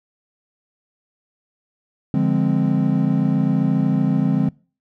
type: chord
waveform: triangle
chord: D half-diminished seventh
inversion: none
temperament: equal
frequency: 146.83 / 174.61 / 207.7 / 261.6 Hz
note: D3 / F3 / Ab3 / C4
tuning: 0 / 0 / 0 / 0 cents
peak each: -19 dBFS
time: 2.14-4.49 s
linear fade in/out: 2 ms
effects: noise-tail reverb RT60 0.4 s tail -26 dB re dry